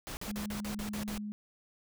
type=noise bursts; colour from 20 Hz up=pink; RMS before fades=-41 dBFS; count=8; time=0.07-1.178 s; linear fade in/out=0 ms; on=100 ms; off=44 ms
type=tone with pitch glide; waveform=sine; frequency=207.7 to 209 Hz; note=G#3 to G#3; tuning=0 to +11 cents; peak=-36 dBFS; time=0.28-1.32 s; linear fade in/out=0 ms; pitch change=+11 cents; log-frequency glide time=0.67-0.83 s
effects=none